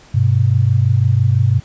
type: tone pair together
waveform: sine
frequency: 100 / 125.99 Hz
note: G2 / B2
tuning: +35 / +35 cents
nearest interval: major third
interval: 400 cents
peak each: -13 dBFS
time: 0.14-1.6 s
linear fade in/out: 10 ms
effects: pink hiss -45 dBFS RMS until 1.64 s + resampled to 16000 Hz